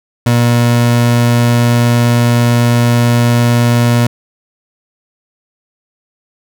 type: tone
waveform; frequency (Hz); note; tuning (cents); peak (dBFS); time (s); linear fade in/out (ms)
30% pulse; 119.4; A#2; +42; -5; 0.26-4.07; 5
effects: none